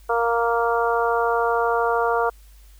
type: harmonic tone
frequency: 233.1 Hz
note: A#3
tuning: in tune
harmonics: 2 / 3 / 4 / 5 / 6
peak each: -22 / -24 / -25 / -26 / -27 dBFS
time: 0.09-2.3 s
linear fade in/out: 10 ms
effects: added 50 Hz sine -45 dBFS peak until 2.79 s + white hiss -57 dBFS RMS until 2.79 s